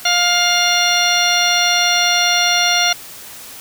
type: harmonic tone with a mistuned harmonic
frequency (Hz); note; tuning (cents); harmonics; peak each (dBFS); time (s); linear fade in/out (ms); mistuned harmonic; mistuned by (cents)
705; F5; +16; 1 / 2 / 3 / 4 / 5 / 6 / 8; -20 / -20 / -20 / -20 / -20 / -20 / -20; 0.05-2.93; 5; 8; +20
effects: white hiss -35 dBFS RMS until 3.6 s